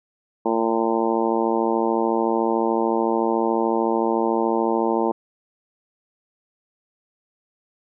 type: harmonic tone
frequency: 113.7 Hz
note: A#2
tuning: 43 cents flat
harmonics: 2 / 3 / 4 / 5 / 6 / 7 / 8 / 9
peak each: -26 / -23 / -25 / -28 / -31 / -28 / -26 / -33 dBFS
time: 0.45-5.12 s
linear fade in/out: 10 ms
effects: none